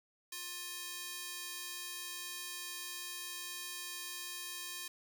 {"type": "tone with high-pass filter", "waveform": "square", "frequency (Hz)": 353.6, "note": "F4", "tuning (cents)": 22, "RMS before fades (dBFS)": -44, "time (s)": [0.32, 4.88], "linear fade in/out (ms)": 5, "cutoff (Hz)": 2800, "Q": 0.51, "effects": []}